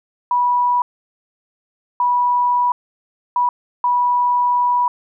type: tone bursts at uneven times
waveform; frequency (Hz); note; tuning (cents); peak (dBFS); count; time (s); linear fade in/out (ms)
sine; 978; B5; -17; -13; 4; 0.31-0.82 / 2-2.72 / 3.36-3.49 / 3.84-4.88; 2
effects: none